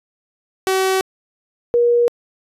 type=tone pair in turn; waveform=sawtooth / sine; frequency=379.8 / 477.1 Hz; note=F#4 / A#4; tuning=+45 / +40 cents; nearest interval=major third; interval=395 cents; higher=second; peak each=-11 dBFS; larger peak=neither; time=0.67-1.01 / 1.74-2.08 s; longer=neither; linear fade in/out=0 ms; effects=resampled to 32000 Hz